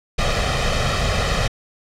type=noise with comb filter; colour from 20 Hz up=pink; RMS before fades=-19 dBFS; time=0.18-1.48 s; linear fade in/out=10 ms; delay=1.6 ms; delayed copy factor=+0.75; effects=low-pass 5000 Hz 12 dB/octave